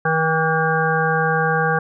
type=harmonic tone with a mistuned harmonic; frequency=160 Hz; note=D#3; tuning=49 cents sharp; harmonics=1 / 3 / 5 / 7 / 9 / 10; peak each=-22 / -22 / -22 / -25 / -25 / -22 dBFS; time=0.05-1.79 s; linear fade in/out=5 ms; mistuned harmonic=7; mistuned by=+42 cents; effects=none